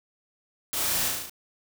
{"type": "noise with echo", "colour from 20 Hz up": "white", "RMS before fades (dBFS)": -30, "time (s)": [0.73, 1.08], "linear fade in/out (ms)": 0, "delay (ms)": 36, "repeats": 6, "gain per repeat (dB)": -2, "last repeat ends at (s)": 1.296, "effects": []}